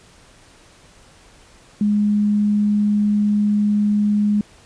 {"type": "tone", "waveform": "sine", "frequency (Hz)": 207.7, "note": "G#3", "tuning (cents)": 0, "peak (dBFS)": -14, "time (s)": [1.81, 4.41], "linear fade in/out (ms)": 2, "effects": ["pink hiss -49 dBFS RMS until 4.65 s", "resampled to 22050 Hz"]}